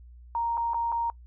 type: tone with dropouts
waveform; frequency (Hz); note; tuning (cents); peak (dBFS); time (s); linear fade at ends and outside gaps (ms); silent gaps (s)
sine; 932.3; A#5; 0; -25; 0.35-1.1; 1; 0.572-0.577 / 0.735-0.744 / 0.919-0.924
effects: noise-tail reverb RT60 0.1 s tail -23 dB re dry + added 60 Hz sine -46 dBFS peak until 1.26 s